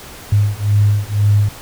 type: beating tone pair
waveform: sine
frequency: 102.2 / 104.2 Hz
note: G#2 / G#2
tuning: -27 / +6 cents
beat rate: 2 Hz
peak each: -14 dBFS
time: 0.32-1.49 s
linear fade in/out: 5 ms
effects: pink hiss -35 dBFS RMS until 1.61 s